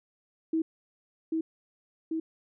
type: tone with echo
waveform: sine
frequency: 322.3 Hz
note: E4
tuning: 39 cents flat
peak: -24 dBFS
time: 0.53-0.62 s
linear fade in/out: 5 ms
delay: 790 ms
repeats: 2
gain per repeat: -2 dB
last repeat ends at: 2.2 s
effects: none